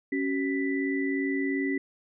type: tone cluster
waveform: sine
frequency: 276.2 / 378.9 / 1980 Hz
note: C#4 / F#4 / B6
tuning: -6 / +41 / +4 cents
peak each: -27 / -32 / -33 dBFS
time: 0.12-1.78 s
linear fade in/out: 5 ms
effects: none